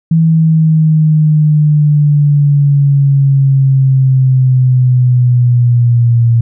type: exponential sweep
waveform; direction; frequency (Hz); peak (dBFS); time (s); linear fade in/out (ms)
sine; down; 163.5 to 116.4; -5; 0.11-6.41; 5
effects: none